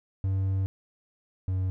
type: tone pair in turn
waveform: triangle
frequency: 96 / 93.48 Hz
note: G2 / F#2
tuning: -36 / +18 cents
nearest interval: unison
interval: 46 cents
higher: first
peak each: -22 / -23 dBFS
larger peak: first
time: 0.24-0.66 / 1.48-1.7 s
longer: first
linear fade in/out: 0 ms
effects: none